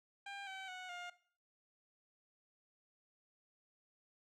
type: tone with pitch steps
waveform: 15% pulse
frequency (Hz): 798 / 766.8 / 736.9 / 708.1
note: G5 / G5 / F#5 / F5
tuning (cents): +31 / -38 / -7 / +24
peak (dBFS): -39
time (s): 0.26-1.1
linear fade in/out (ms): 5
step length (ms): 210
effects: noise-tail reverb RT60 0.5 s tail -17 dB re dry + low-pass 5000 Hz 12 dB/octave